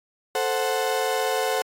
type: chord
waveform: 35% pulse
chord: F# diminished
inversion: first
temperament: equal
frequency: 440 / 523.3 / 740 Hz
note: A4 / C5 / F#5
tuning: 0 / 0 / 0 cents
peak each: -25 dBFS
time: 0.35-1.62 s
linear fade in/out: 2 ms
effects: AAC 48 kbps